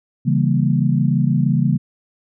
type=chord; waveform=sine; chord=C# diminished seventh; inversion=none; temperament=equal; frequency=138.59 / 164.81 / 196 / 233.1 Hz; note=C#3 / E3 / G3 / Bb3; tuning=0 / 0 / 0 / 0 cents; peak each=-17 / -19 / -21 / -21 dBFS; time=0.25-1.78 s; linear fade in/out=20 ms; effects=none